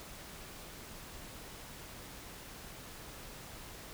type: silence
effects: pink hiss -49 dBFS RMS until 3.93 s